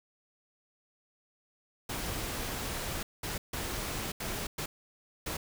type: noise bursts at uneven times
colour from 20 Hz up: pink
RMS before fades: -36 dBFS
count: 6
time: 1.89-3.03 / 3.23-3.38 / 3.53-4.12 / 4.2-4.47 / 4.58-4.66 / 5.26-5.37 s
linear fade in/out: 5 ms
effects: none